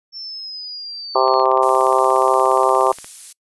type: linear sweep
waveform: sine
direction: down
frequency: 5410 to 4280 Hz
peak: -28 dBFS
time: 0.12-1.45 s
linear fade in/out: 50 ms
type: harmonic tone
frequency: 130.81 Hz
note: C3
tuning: in tune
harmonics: 3 / 4 / 5 / 6 / 7 / 8 / 9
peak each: -20 / -20 / -20 / -20 / -20 / -20 / -20 dBFS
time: 1.15-2.92 s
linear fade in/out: 5 ms
type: click train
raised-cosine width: 0.3 ms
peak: -20 dBFS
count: 31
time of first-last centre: 1.28-3.045 s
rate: 17 Hz
type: noise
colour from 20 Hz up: violet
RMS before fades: -31 dBFS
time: 1.62-3.33 s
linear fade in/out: 10 ms
effects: noise-tail reverb RT60 0.1 s tail -26 dB re dry + resampled to 24000 Hz